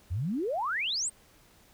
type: exponential sweep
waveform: sine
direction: up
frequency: 77.78 to 8870 Hz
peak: -28 dBFS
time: 0.1-1.1 s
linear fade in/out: 20 ms
effects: pink hiss -60 dBFS RMS until 1.73 s